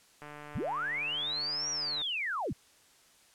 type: click train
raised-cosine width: 0.5 ms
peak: -31 dBFS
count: 267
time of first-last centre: 0.22-2.017 s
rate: 148 Hz
type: linear two-way sweep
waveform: sine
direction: up then down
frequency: 58.27 to 5800 to 58.27 Hz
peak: -31 dBFS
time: 0.55-2.53 s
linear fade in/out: 5 ms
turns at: 1.7 s
effects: white hiss -62 dBFS RMS until 3.34 s + low-pass 10000 Hz 12 dB/octave